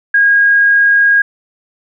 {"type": "tone", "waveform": "sine", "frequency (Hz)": 1634, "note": "G#6", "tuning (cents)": -29, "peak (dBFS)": -6, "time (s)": [0.14, 1.22], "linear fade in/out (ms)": 5, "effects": []}